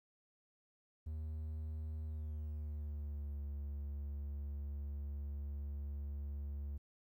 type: tone with pitch glide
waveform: triangle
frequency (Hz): 77.78 to 71.32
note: D#2 to C#2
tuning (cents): 0 to +50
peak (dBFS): -38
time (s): 1.06-6.78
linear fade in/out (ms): 10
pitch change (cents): -150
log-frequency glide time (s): 2.04-3.41
effects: 13-bit